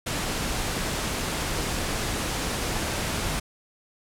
pink noise, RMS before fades -28 dBFS, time 0.06-3.4 s, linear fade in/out 10 ms, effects low-pass 11000 Hz 12 dB/octave

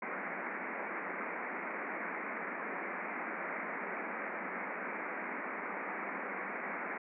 white band-pass noise, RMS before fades -40 dBFS, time 0.02-6.98 s, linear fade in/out 5 ms, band 180 to 2300 Hz, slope 96 dB/octave, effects none

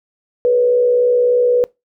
sine tone with frequency modulation, 490 Hz, B4, 14 cents flat, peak -10 dBFS, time 0.45-1.64 s, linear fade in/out 0 ms, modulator 63.4 Hz, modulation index 0.37, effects noise-tail reverb RT60 0.2 s tail -23 dB re dry

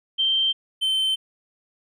sine / triangle tone pair in turn, 3136 / 3091 Hz, G7 / G7, 0 / -25 cents, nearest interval unison, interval 25 cents, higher first, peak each -18 dBFS, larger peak neither, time 0.18-0.53 / 0.81-1.16 s, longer neither, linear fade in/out 20 ms, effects none

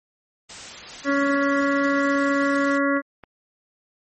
white noise, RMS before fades -37 dBFS, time 0.49-2.78 s, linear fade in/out 10 ms
harmonic tone, 280 Hz, C#4, 18 cents sharp, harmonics 1 / 2 / 4 / 5 / 6 / 7, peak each -21 / -24 / -27 / -28 / -29 / -29 dBFS, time 1.04-3.02 s, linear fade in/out 50 ms
click train, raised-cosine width 0.5 ms, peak -26 dBFS, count 7, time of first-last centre 1.62-3.237 s, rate 3.71 Hz
effects MP3 32 kbps

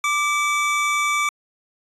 square tone pair together, 1180.4 / 2295 Hz, D6 / D7, +8 / -40 cents, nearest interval octave, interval 1152 cents, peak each -22 dBFS, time 0.04-1.29 s, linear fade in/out 2 ms, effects resampled to 24000 Hz

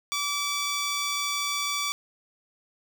10% pulse tone, 1154 Hz, D6, 31 cents flat, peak -18 dBFS, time 0.12-1.92 s, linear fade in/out 0 ms, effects none

